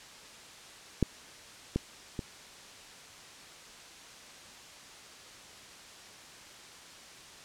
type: clicks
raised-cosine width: 3 ms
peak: -11 / -15 / -21 dBFS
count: 3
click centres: 1.027 / 1.76 / 2.192 s
effects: white hiss -50 dBFS RMS until 7.44 s + low-pass 7000 Hz 12 dB/octave